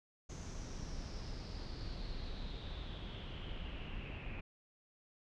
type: noise with low-pass filter sweep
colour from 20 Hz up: brown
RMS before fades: -44 dBFS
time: 0.29-4.41 s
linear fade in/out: 10 ms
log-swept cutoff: 6500 to 2500 Hz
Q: 6.5
effects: none